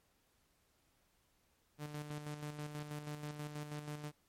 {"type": "tone with tremolo", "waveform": "sawtooth", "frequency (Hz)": 148.9, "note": "D3", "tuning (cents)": 24, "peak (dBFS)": -37, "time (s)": [1.78, 4.12], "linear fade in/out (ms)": 50, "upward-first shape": "square", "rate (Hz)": 6.2, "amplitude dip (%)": 50, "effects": ["pink hiss -75 dBFS RMS until 4.28 s", "MP3 64 kbps"]}